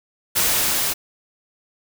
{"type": "noise with level ramp", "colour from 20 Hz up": "white", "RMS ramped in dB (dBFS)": [-18, -22], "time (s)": [0.35, 0.94], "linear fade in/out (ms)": 20, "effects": []}